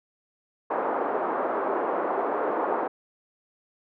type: band-pass noise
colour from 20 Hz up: pink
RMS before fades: -27 dBFS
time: 0.7-2.88 s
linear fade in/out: 10 ms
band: 350 to 1200 Hz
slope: 24 dB/octave
effects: none